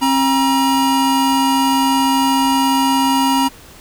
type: tone pair together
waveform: square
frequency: 268.3 / 953 Hz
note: C4 / A#5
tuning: +44 / +38 cents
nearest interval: octave + minor seventh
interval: 2194 cents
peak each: -16 dBFS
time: 0.01-3.49 s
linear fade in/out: 20 ms
effects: pink hiss -41 dBFS RMS until 3.8 s